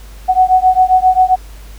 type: beating tone pair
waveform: sine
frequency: 740 / 747.5 Hz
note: F#5 / F#5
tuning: 0 / +17 cents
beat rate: 7.5 Hz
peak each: -10 dBFS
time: 0.28-1.36 s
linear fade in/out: 20 ms
effects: added 50 Hz sine -31 dBFS peak until 1.78 s + pink hiss -42 dBFS RMS until 1.78 s

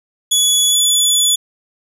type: tone with pitch glide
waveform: 20% pulse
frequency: 3400 to 3440 Hz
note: G#7 to A7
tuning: +40 to -40 cents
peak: -5 dBFS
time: 0.31-1.36 s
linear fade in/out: 10 ms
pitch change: +20 cents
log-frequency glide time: 0.7-0.76 s
effects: none

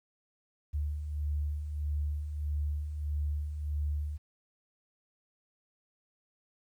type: beating tone pair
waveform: sine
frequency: 72.7 / 74.3 Hz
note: D2 / D2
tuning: -17 / +21 cents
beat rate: 1.6 Hz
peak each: -40 / -31 dBFS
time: 0.73-4.18 s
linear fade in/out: 20 ms
effects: 11-bit

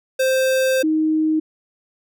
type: tone pair in turn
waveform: square / sine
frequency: 523.3 / 312.9 Hz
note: C5 / D#4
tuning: 0 / +10 cents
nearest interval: major sixth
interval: 890 cents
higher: first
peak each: -16 / -15 dBFS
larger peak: second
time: 0.19-0.83 / 0.83-1.4 s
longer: first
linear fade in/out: 10 ms
effects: none

